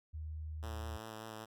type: tone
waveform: sine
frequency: 77.78 Hz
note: D#2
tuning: in tune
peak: -40 dBFS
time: 0.13-0.98 s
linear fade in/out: 20 ms
type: tone with vibrato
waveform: 5% pulse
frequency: 110 Hz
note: A2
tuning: in tune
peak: -34 dBFS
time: 0.62-1.46 s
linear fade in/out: 20 ms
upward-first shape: sine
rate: 5.1 Hz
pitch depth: 19 cents each way
effects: none